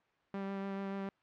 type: tone with vibrato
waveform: sawtooth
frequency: 196 Hz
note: G3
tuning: in tune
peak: -33 dBFS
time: 0.34-1.09 s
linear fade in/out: 2 ms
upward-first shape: sine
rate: 6.9 Hz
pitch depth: 11 cents each way
effects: white hiss -72 dBFS RMS until 1.22 s + low-pass 2000 Hz 12 dB/octave